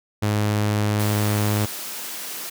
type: tone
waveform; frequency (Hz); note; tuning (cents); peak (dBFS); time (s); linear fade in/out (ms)
sawtooth; 104.8; G#2; +16; -15; 0.22-1.66; 10
type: high-pass noise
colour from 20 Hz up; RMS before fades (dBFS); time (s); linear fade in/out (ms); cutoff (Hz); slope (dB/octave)
white; -32; 0.99-2.5; 10; 180; 24
effects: none